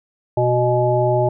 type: harmonic tone with a mistuned harmonic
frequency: 123.3 Hz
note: B2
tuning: 2 cents flat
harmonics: 1 / 3 / 5 / 7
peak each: -19 / -20 / -18 / -22 dBFS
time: 0.37-1.29 s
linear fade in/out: 5 ms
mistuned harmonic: 7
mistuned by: -31 cents
effects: none